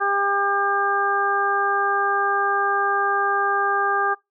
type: harmonic tone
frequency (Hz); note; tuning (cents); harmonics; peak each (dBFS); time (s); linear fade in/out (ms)
400; G4; +35; 1 / 2 / 3 / 4; -27 / -24 / -22 / -24; 0-4.15; 20
effects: noise-tail reverb RT60 0.2 s tail -24 dB re dry